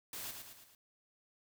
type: noise with echo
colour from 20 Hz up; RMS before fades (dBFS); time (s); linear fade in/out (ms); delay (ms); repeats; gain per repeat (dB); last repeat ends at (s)
white; -44; 0.13-0.31; 2; 110; 4; -5; 0.75
effects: none